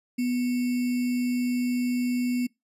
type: tone with sample-and-hold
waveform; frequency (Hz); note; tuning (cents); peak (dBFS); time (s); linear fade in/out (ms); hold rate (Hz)
sine; 246.5; B3; -3; -23; 0.18-2.47; 10; 2450
effects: noise-tail reverb RT60 0.2 s tail -24 dB re dry + resampled to 32000 Hz